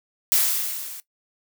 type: noise with level ramp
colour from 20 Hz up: blue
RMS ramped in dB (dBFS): -17 to -38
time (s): 0.32-1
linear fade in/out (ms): 0
effects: noise-tail reverb RT60 0.1 s tail -17 dB re dry